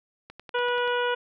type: click train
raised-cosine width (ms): 0.3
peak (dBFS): -26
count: 7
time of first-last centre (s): 0.3-0.877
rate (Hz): 10.4
type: harmonic tone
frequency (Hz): 487.7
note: B4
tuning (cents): -22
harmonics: 1 / 2 / 3 / 4 / 5 / 6 / 7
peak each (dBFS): -26 / -29 / -29 / -41 / -39 / -35 / -43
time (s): 0.54-1.15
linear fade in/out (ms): 10
effects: none

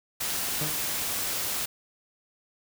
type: noise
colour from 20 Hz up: white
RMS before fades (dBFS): -30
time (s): 0.2-1.66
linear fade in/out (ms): 10
type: tone with exponential decay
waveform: sawtooth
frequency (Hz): 151.6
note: D#3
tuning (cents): -45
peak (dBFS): -24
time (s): 0.61-0.89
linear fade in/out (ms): 5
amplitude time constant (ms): 60
effects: none

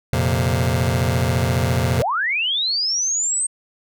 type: chord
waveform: sawtooth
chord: F suspended fourth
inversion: none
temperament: just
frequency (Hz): 87.31 / 116.41 / 130.96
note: F2 / Bb2 / C3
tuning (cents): 0 / -2 / +2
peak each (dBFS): -17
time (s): 0.13-2.02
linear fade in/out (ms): 0
type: linear sweep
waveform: sine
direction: up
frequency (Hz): 394.1 to 8430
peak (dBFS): -18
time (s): 1.99-3.47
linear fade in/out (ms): 10
effects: none

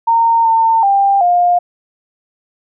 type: tone with pitch steps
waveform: sine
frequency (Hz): 919 / 904 / 793 / 707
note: A#5 / A5 / G5 / F5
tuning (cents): -25 / +47 / +20 / +21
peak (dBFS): -8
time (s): 0.07-1.59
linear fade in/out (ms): 10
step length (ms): 380
effects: none

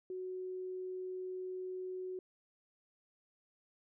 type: tone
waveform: sine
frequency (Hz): 370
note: F#4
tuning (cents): 0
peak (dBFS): -39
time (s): 0.1-2.19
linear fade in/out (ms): 2
effects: none

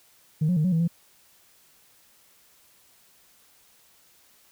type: tone with pitch steps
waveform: sine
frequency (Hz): 154.8 / 179.7 / 153.7 / 184 / 163.5 / 169.3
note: D#3 / F3 / D#3 / F#3 / E3 / E3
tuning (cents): -9 / +50 / -21 / -9 / -14 / +46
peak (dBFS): -18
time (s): 0.41-0.878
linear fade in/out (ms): 10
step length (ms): 78
effects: tanh soft clip ceiling -17 dBFS + white hiss -59 dBFS RMS until 4.51 s

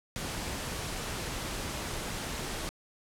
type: noise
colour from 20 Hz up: pink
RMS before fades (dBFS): -36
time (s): 0.16-2.69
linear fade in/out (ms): 0
effects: low-pass 11000 Hz 12 dB/octave

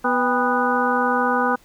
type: harmonic tone with a mistuned harmonic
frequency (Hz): 246.9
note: B3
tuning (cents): 0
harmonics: 1 / 2 / 3 / 4 / 5 / 6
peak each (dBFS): -24 / -24 / -24 / -24 / -24 / -24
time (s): 0.04-1.56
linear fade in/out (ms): 10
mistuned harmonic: 3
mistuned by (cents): +120
effects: pink hiss -54 dBFS RMS until 1.64 s

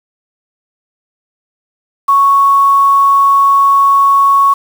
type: tone with quantisation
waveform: sine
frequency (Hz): 1108.7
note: C#6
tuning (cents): 0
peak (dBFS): -5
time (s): 2.08-4.54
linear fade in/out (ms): 10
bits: 5
effects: none

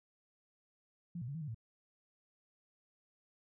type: tone with pitch steps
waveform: sine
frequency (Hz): 172 / 119.9 / 140.9 / 163.2 / 149.2 / 112.5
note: F3 / A#2 / C#3 / E3 / D3 / A2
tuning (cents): -26 / +49 / +29 / -17 / +28 / +39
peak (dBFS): -39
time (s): 1.15-1.546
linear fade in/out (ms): 5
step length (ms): 66
effects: none

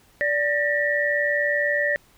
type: tone cluster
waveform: sine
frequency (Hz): 582 / 1794 / 1914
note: D5 / A6 / A#6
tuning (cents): -16 / +33 / +45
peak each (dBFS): -24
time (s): 0.21-1.96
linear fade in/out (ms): 0
effects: pink hiss -57 dBFS RMS until 2.17 s

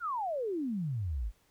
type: exponential sweep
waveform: sine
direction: down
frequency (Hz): 1480 to 46.25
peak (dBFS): -31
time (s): 0-1.32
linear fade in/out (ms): 50
effects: pink hiss -69 dBFS RMS until 1.5 s

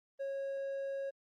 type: tone with hard clipping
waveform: sine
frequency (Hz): 548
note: C#5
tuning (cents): -20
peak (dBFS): -37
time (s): 0.19-1.11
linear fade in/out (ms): 20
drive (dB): 3
effects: Opus 32 kbps

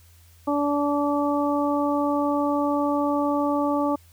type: harmonic tone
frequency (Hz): 289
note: D4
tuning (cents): -28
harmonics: 1 / 2 / 3 / 4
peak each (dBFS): -23 / -26 / -28 / -29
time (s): 0.47-3.96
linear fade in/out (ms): 10
effects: added 84 Hz sine -51 dBFS peak until 4.12 s + white hiss -58 dBFS RMS until 4.12 s

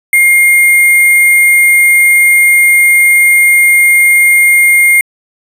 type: tone with sample-and-hold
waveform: sine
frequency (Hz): 2128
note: C7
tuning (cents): +29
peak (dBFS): -3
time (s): 0.13-5.01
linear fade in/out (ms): 2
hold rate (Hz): 11025
effects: resampled to 32000 Hz

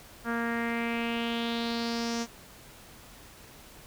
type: tone with low-pass filter sweep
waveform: sawtooth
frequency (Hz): 233.1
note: A#3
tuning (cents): 0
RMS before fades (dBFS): -31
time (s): 0.24-2.27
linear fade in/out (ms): 50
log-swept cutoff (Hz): 1500 to 6200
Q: 3.9
effects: pink hiss -51 dBFS RMS until 3.86 s

